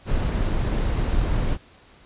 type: noise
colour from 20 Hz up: brown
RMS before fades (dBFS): -22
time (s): 0.05-1.58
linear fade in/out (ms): 50
effects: pink hiss -52 dBFS RMS until 2.05 s + resampled to 8000 Hz